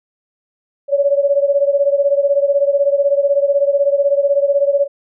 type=beating tone pair; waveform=sine; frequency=559 / 575 Hz; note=C#5 / D5; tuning=+14 / -37 cents; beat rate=16 Hz; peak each=-13 / -16 dBFS; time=0.88-4.88 s; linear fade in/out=50 ms; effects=none